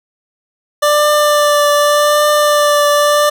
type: tone with vibrato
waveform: 25% pulse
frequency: 590 Hz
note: D5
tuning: 8 cents sharp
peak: -5 dBFS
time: 0.82-3.3 s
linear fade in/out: 10 ms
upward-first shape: triangle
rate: 0.85 Hz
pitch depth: 19 cents each way
effects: none